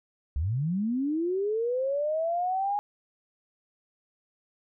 sine linear sweep, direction up, 63.3 to 830.6 Hz, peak -25 dBFS, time 0.36-2.79 s, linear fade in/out 0 ms, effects none

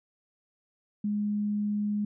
sine tone, 207.7 Hz, G#3, in tune, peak -26 dBFS, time 1.04-2.05 s, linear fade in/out 5 ms, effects none

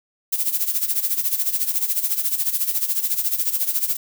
violet noise with tremolo, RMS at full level -19 dBFS, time 0.32-3.97 s, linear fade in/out 10 ms, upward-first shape sine, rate 14 Hz, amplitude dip 75%, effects none

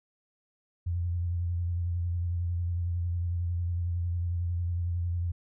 sine tone with vibrato, 86.8 Hz, F2, 10 cents flat, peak -27 dBFS, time 0.86-5.32 s, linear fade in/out 10 ms, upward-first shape triangle, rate 11 Hz, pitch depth 42 cents each way, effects none

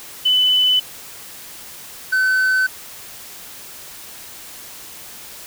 sine / triangle tone pair in turn, 3005 / 1520.8 Hz, F#7 / F#6, +26 / +47 cents, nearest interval octave, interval 1179 cents, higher first, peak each -12 dBFS, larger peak neither, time 0.25-0.8 / 2.12-2.67 s, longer neither, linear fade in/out 10 ms, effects white hiss -37 dBFS RMS until 5.46 s

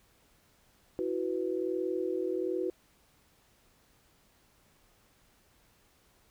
sine chord, E suspended second, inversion none, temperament just, 329.6 / 370.8 / 494.4 Hz, E4 / F#4 / B4, 0 / +4 / +2 cents, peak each -35 / -32 / -36 dBFS, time 0.99-2.7 s, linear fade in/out 0 ms, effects pink hiss -66 dBFS RMS until 6.3 s

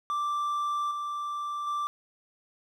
triangle tone with level steps, 1174.7 Hz, D6, in tune, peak -25 / -29 / -26 dBFS, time 0.1-1.87 s, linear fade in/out 0 ms, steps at 0.91 / 1.67 s, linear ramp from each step 2 ms, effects none

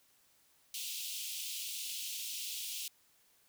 pink high-pass noise, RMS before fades -41 dBFS, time 0.74-2.88 s, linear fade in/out 2 ms, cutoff 2700 Hz, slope 48 dB/octave, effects white hiss -69 dBFS RMS until 3.48 s

